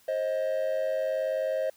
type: tone pair together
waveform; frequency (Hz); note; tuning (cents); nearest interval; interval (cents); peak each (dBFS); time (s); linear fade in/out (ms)
triangle; 530 / 629.2; C5 / D#5; +22 / +19; minor third; 297; -26 / -26; 0.08-1.7; 5
effects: tanh soft clip ceiling -19 dBFS + white hiss -61 dBFS RMS until 1.76 s